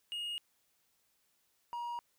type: tone pair in turn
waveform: triangle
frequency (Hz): 2862 / 952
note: F7 / A#5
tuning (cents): +42 / +36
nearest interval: octave + perfect fifth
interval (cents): 1906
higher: first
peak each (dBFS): -35 / -35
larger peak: neither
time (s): 0.12-0.38 / 1.73-1.99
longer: neither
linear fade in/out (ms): 0
effects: white hiss -75 dBFS RMS until 2.18 s